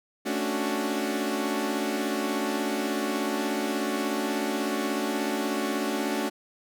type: chord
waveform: sawtooth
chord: D major seventh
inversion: second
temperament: equal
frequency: 220 / 277.2 / 293.7 / 370 Hz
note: A3 / C#4 / D4 / F#4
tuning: 0 / 0 / 0 / 0 cents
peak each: -28 dBFS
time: 0.25-6.3 s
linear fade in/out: 20 ms
effects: none